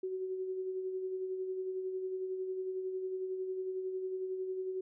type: tone with tremolo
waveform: sine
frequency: 374.7 Hz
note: F#4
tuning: 22 cents sharp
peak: -33 dBFS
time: 0.03-4.81 s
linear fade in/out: 5 ms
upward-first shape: sine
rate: 11 Hz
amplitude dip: 40%
effects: none